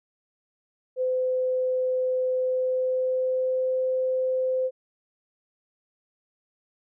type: tone with pitch glide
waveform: sine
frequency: 511 to 515.7 Hz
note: C5 to C5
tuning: -41 to -25 cents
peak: -22 dBFS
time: 0.96-4.71 s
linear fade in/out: 50 ms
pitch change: +16 cents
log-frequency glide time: 2.34-3.8 s
effects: none